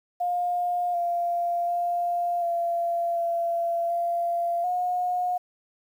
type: tone with pitch steps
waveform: sine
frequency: 709 / 693 / 698 / 685 / 681 / 688 / 721 Hz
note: F5 / F5 / F5 / F5 / F5 / F5 / F#5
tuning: +26 / -14 / -1 / -34 / -44 / -26 / -45 cents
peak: -23 dBFS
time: 0.2-5.38 s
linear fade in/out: 10 ms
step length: 740 ms
effects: 9-bit